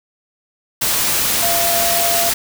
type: tone in noise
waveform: sine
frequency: 685 Hz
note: F5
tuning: 34 cents flat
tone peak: -19 dBFS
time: 1.42-2.3 s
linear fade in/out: 10 ms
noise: white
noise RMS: -17 dBFS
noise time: 0.81-2.34 s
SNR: -5 dB
effects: none